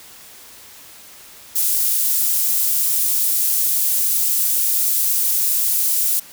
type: high-pass noise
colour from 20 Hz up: pink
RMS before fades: -18 dBFS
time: 1.55-6.2 s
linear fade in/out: 10 ms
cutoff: 12000 Hz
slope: 12 dB/octave
effects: white hiss -42 dBFS RMS until 6.32 s